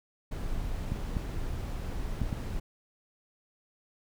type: noise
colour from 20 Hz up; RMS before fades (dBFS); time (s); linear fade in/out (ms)
brown; -34; 0.31-2.6; 10
type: clicks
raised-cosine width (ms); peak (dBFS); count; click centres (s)
5; -18; 4; 0.92 / 1.168 / 2.217 / 2.328
effects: none